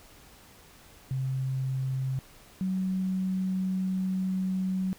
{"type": "tone pair in turn", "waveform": "sine", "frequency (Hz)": [132, 187.55], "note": ["C3", "F#3"], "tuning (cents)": [16, 24], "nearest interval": "tritone", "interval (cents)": 608, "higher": "second", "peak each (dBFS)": [-27, -26], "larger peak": "second", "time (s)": [[1.11, 2.19], [2.61, 4.93]], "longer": "second", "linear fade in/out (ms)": 0, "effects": ["pink hiss -54 dBFS RMS until 4.98 s"]}